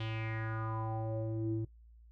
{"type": "tone with low-pass filter sweep", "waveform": "square", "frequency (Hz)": 111.2, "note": "A2", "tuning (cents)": 19, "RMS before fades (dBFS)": -37, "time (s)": [0, 1.65], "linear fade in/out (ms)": 5, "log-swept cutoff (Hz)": [3300, 270], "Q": 4.6, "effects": ["noise-tail reverb RT60 0.1 s tail -17 dB re dry", "added 57 Hz sine -55 dBFS peak until 2.11 s"]}